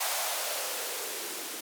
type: noise with band-pass filter sweep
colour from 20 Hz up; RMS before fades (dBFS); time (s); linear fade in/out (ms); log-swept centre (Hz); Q
violet; -34; 0-1.61; 10; 780 to 300; 2.9
effects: none